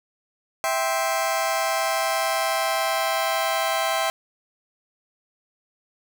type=chord; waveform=sawtooth; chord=C major; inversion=first; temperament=just; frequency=654.1 / 784.9 / 1046.5 Hz; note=E5 / G5 / C6; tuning=-14 / +2 / 0 cents; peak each=-21 / -22 / -24 dBFS; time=0.64-4.1 s; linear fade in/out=0 ms; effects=none